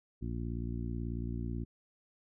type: harmonic tone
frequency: 58.27 Hz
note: A#1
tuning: in tune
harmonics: 1 / 2 / 3 / 4 / 5 / 6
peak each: -38 / -39 / -45 / -42 / -46 / -48 dBFS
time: 0.21-1.65 s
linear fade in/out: 20 ms
effects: none